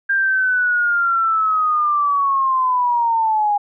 sine linear sweep, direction down, 1600 to 814 Hz, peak -14 dBFS, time 0.09-3.58 s, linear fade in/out 10 ms, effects none

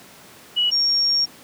sine tone pair in turn, 2931 / 5549 Hz, F#7 / F8, -17 / -12 cents, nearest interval major seventh, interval 1105 cents, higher second, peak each -16 dBFS, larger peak neither, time 0.56-0.71 / 0.71-1.26 s, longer second, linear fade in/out 20 ms, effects pink hiss -45 dBFS RMS until 1.43 s + high-pass 150 Hz 12 dB/octave

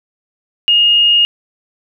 sine tone, 2851 Hz, F7, 35 cents sharp, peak -7 dBFS, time 0.68-1.25 s, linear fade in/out 0 ms, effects none

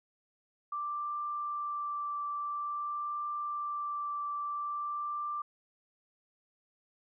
sine tone with vibrato, 1174.7 Hz, D6, in tune, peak -33 dBFS, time 0.72-5.42 s, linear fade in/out 5 ms, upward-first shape triangle, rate 0.49 Hz, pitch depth 11 cents each way, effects none

